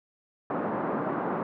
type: band-pass noise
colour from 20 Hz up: pink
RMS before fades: -30 dBFS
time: 0.5-1.43 s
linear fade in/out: 2 ms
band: 180 to 1300 Hz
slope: 24 dB/octave
effects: none